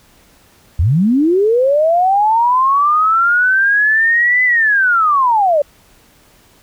sine linear two-way sweep, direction up then down, 68.7 to 2020 to 557 Hz, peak -9 dBFS, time 0.79-5.62 s, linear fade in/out 5 ms, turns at 4.44 s, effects pink hiss -49 dBFS RMS until 6.62 s

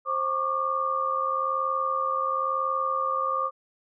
sine tone cluster, 529 / 1117 / 1198 Hz, C5 / C#6 / D6, +19 / +13 / +34 cents, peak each -32 / -29 / -26 dBFS, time 0.05-3.51 s, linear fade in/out 50 ms, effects none

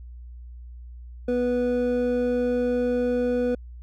triangle tone pair together, 245.8 / 491.6 Hz, B3 / B4, -8 / -8 cents, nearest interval octave, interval 1200 cents, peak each -23 / -21 dBFS, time 1.28-3.55 s, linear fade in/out 5 ms, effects added 60 Hz sine -38 dBFS peak until 3.82 s

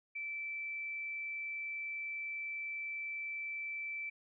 sine tone, 2325 Hz, D7, 18 cents flat, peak -38 dBFS, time 0.15-4.1 s, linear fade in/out 10 ms, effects none

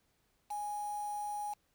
sine tone with quantisation, 830.6 Hz, G#5, in tune, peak -36 dBFS, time 0.5-1.54 s, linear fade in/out 10 ms, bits 8, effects pink hiss -75 dBFS RMS until 1.74 s

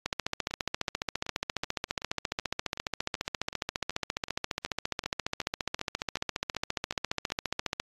two click trains, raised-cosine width 0.2 ms, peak -12 / -21 dBFS, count 114 / 19, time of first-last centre 0.06-7.8 / 0.51-7.302 s, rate 14.6 / 2.65 Hz, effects AAC 32 kbps

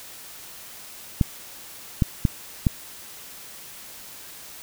clicks, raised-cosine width 5 ms, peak -5 dBFS, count 4, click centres 1.212 / 2.022 / 2.252 / 2.668 s, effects white hiss -42 dBFS RMS until 4.62 s

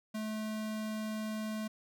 square tone, 216.3 Hz, A3, 29 cents flat, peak -36 dBFS, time 0.14-1.68 s, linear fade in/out 10 ms, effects none

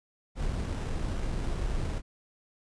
brown noise with sample-and-hold, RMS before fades -31 dBFS, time 0.35-2.02 s, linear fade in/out 50 ms, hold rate 4410 Hz, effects resampled to 22050 Hz

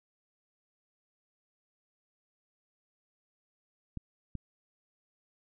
clicks, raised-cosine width 5 ms, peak -25 dBFS, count 2, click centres 3.973 / 4.353 s, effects none

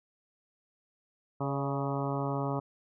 harmonic tone with a mistuned harmonic, 138.59 Hz, C#3, in tune, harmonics 1 / 2 / 3 / 4 / 5 / 6 / 7 / 8 / 9, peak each -33 / -36 / -38 / -39 / -40 / -41 / -41 / -42 / -43 dBFS, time 1.4-2.6 s, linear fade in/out 10 ms, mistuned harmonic 4, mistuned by +39 cents, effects none

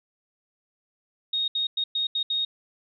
sine tone bursts at uneven times, 3729 Hz, A#7, in tune, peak -23 dBFS, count 6, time 1.33-1.48 / 1.55-1.67 / 1.77-1.84 / 1.95-2.07 / 2.15-2.23 / 2.3-2.45 s, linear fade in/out 5 ms, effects none

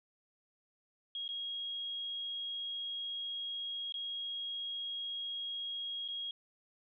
sine tone with dropouts, 3282 Hz, G#7, 21 cents flat, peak -37 dBFS, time 1.15-6.31 s, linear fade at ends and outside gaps 2 ms, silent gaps 1.279-1.289 / 3.923-3.941 / 6.079-6.085 s, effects none

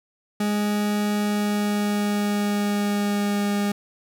40% pulse tone with pitch glide, 207.7 to 203.8 Hz, G#3 to G#3, 0 to -32 cents, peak -20 dBFS, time 0.4-3.72 s, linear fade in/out 5 ms, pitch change -32 cents, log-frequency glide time 1.15-3.51 s, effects none

